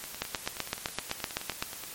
two click trains, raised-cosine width 0.2 ms, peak -21 / -11 dBFS, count 18 / 12, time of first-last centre 0.04-1.837 / 0.22-1.625 s, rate 9.46 / 7.83 Hz, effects white hiss -43 dBFS RMS until 1.94 s + MP3 64 kbps

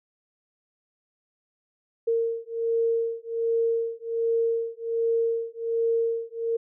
sine beating tone pair, 458.7 / 460 Hz, A#4 / A#4, -28 / -23 cents, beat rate 1.3 Hz, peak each -26 dBFS, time 2.07-6.57 s, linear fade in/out 10 ms, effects none

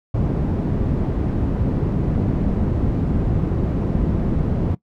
white low-pass noise, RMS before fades -20 dBFS, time 0.14-4.75 s, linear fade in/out 5 ms, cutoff 200 Hz, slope 12 dB/octave, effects noise-tail reverb RT60 0.1 s tail -19 dB re dry

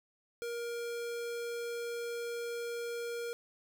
square tone, 471.2 Hz, A#4, 19 cents sharp, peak -37 dBFS, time 0.42-3.33 s, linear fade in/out 0 ms, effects none

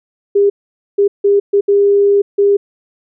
sine tone bursts at uneven times, 402.9 Hz, G4, 48 cents sharp, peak -7 dBFS, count 6, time 0.35-0.5 / 0.98-1.08 / 1.24-1.4 / 1.53-1.61 / 1.68-2.22 / 2.38-2.57 s, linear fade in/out 10 ms, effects none

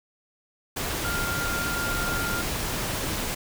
sine tone in noise, 1400 Hz, F6, 4 cents sharp, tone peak -29 dBFS, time 1.04-2.42 s, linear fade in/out 10 ms, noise pink, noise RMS -29 dBFS, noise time 0.76-3.35 s, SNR -3 dB, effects none

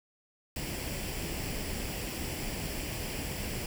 pink noise with comb filter, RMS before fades -36 dBFS, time 0.56-3.66 s, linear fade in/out 2 ms, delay 0.39 ms, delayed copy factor +0.55, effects none

